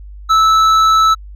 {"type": "tone with hard clipping", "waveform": "triangle", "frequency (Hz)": 1310, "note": "E6", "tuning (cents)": -11, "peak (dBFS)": -9, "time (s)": [0.29, 1.15], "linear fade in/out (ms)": 20, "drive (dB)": 11, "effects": ["added 50 Hz sine -30 dBFS peak until 1.35 s"]}